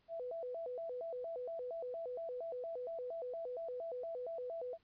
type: tone with vibrato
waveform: sine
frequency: 575 Hz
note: D5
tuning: 37 cents flat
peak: -40 dBFS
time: 0.08-4.78 s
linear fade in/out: 50 ms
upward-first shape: square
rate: 4.3 Hz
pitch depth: 250 cents each way
effects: pink hiss -75 dBFS RMS until 4.83 s + resampled to 11025 Hz